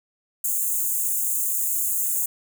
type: high-pass noise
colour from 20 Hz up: white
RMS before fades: -24 dBFS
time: 0.44-2.26 s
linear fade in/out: 5 ms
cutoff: 6600 Hz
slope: 96 dB/octave
effects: none